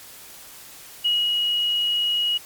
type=tone with ADSR envelope; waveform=sine; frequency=2900 Hz; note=F#7; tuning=35 cents flat; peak=-17 dBFS; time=1.04-2.38 s; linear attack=16 ms; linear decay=230 ms; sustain=-2 dB; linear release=11 ms; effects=white hiss -43 dBFS RMS until 2.45 s + MP3 96 kbps